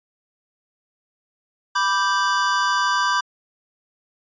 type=chord; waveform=square; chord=G major; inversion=first; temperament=equal; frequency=987.8 / 1174.7 / 1568 Hz; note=B5 / D6 / G6; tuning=0 / 0 / 0 cents; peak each=-23 dBFS; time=1.75-3.21 s; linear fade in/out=10 ms; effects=resampled to 16000 Hz